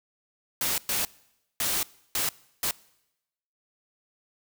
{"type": "noise bursts at uneven times", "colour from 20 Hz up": "white", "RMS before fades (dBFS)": -27, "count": 5, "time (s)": [[0.61, 0.78], [0.89, 1.05], [1.6, 1.83], [2.15, 2.29], [2.63, 2.71]], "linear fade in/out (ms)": 2, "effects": ["noise-tail reverb RT60 0.9 s tail -23 dB re dry"]}